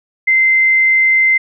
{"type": "tone", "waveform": "sine", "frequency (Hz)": 2076, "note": "C7", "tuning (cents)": -14, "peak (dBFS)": -8, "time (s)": [0.27, 1.38], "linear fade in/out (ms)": 10, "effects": []}